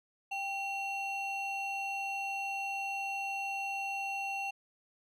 triangle ring-modulated tone, 1760 Hz, A6, in tune, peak -29 dBFS, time 0.31-4.51 s, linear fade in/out 10 ms, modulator 973 Hz, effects none

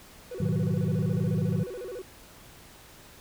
triangle tone with vibrato, 430 Hz, A4, 40 cents flat, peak -33 dBFS, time 0.31-2.02 s, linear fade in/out 5 ms, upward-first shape square, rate 14 Hz, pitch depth 240 cents each way
sine chord, G# minor seventh, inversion none, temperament equal with one note detuned, 105.15 / 123.47 / 155.56 / 185 Hz, G#2 / B2 / D#3 / F#3, +22 / 0 / 0 / 0 cents, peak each -30 / -32 / -27 / -28 dBFS, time 0.4-1.64 s, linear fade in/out 5 ms
effects tanh soft clip ceiling -17 dBFS + pink hiss -51 dBFS RMS until 3.2 s

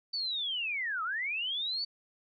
sine linear two-way sweep, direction down then up, 4585 to 1244.5 to 4585 Hz, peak -31 dBFS, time 0.13-1.85 s, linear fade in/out 10 ms, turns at 1.03 s, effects none

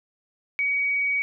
sine tone, 2259 Hz, C#7, 32 cents sharp, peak -21 dBFS, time 0.59-1.22 s, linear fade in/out 0 ms, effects none

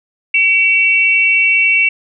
sine tone pair together, 2277 / 2705 Hz, C#7 / E7, +46 / +44 cents, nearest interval minor third, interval 298 cents, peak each -12 / -11 dBFS, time 0.34-1.89 s, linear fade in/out 5 ms, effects none

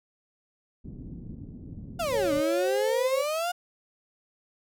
white low-pass noise, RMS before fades -41 dBFS, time 0.84-2.41 s, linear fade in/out 10 ms, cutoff 250 Hz, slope 24 dB/octave
35% pulse exponential two-way sweep, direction down then up, 723 to 290.4 to 723 Hz, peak -25 dBFS, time 1.99-3.52 s, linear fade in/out 10 ms, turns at 2.33 s
sine tone with pitch glide, 554.4 to 523.6 Hz, C#5 to C5, 0 to +1 cents, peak -25 dBFS, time 2.12-3.23 s, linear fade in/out 20 ms, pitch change -99 cents, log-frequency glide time 2.62-2.68 s
effects none

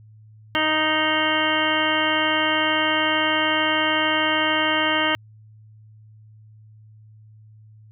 harmonic tone, 311.1 Hz, D#4, in tune, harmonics 1 / 2 / 3 / 4 / 5 / 6 / 7 / 9 / 10, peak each -27 / -27 / -27 / -27 / -27 / -27 / -27 / -27 / -27 dBFS, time 0.55-5.15 s, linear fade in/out 0 ms, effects added 108 Hz sine -45 dBFS peak until 7.91 s

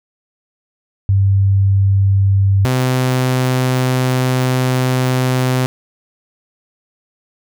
sine / sawtooth tone pair in turn, 98 / 128.13 Hz, G2 / C3, 0 / -36 cents, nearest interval perfect fourth, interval 464 cents, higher second, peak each -9 dBFS, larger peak neither, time 1.09-2.65 / 2.65-5.66 s, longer second, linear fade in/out 0 ms, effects none

